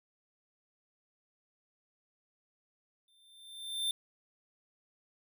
square tone with exponential growth, 3574 Hz, A7, 26 cents sharp, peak -29 dBFS, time 3.08-3.91 s, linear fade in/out 2 ms, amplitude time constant 180 ms, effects none

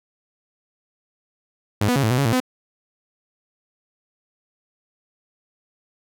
sawtooth tone with pitch steps, 103.5 / 246.4 / 138 / 109.9 / 125.4 / 139.9 / 113.4 / 254.2 Hz, G#2 / B3 / C#3 / A2 / B2 / C#3 / A#2 / C4, -5 / -4 / -7 / -2 / +27 / +16 / -47 / -50 cents, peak -13 dBFS, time 1.81-2.402 s, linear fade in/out 5 ms, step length 74 ms, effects none

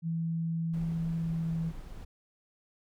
sine tone with pitch glide, 164.81 to 163.77 Hz, E3 to E3, 0 to -11 cents, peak -29 dBFS, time 0.02-1.73 s, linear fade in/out 50 ms, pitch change -11 cents, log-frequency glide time 1.2-1.32 s
brown noise, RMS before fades -44 dBFS, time 0.73-2.05 s, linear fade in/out 10 ms
effects none

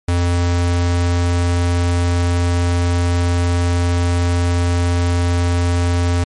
square tone, 87.3 Hz, F2, in tune, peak -14 dBFS, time 0.08-6.24 s, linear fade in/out 5 ms, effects MP3 48 kbps

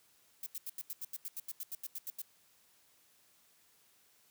violet noise bursts, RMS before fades -41 dBFS, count 16, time 0.43-2.218 s, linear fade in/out 2 ms, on 33 ms, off 84 ms, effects white hiss -68 dBFS RMS until 4.3 s + high-pass 60 Hz 12 dB/octave

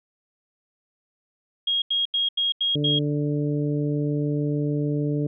sine tone bursts, 3270 Hz, G#7, 28 cents flat, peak -20 dBFS, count 6, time 1.67-2.99 s, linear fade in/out 5 ms, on 150 ms, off 84 ms
harmonic tone, 146.83 Hz, D3, in tune, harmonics 1 / 2 / 3 / 4, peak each -24 / -26 / -30 / -37 dBFS, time 2.75-5.27 s, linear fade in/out 5 ms
effects none

